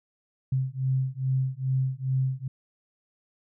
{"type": "beating tone pair", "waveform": "sine", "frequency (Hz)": [130.4, 132.8], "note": ["C3", "C3"], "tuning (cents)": [-5, 26], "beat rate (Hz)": 2.4, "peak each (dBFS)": -27, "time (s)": [0.52, 2.48], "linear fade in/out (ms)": 5, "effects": []}